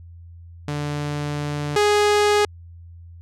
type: tone pair in turn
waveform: sawtooth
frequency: 146.83 / 415.3 Hz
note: D3 / G#4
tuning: 0 / 0 cents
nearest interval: octave + tritone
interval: 1800 cents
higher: second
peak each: -20 / -11 dBFS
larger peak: second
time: 0.68-1.76 / 1.76-2.45 s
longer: first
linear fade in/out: 2 ms
effects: added 85 Hz sine -39 dBFS peak until 3.21 s + low-pass 8000 Hz 12 dB/octave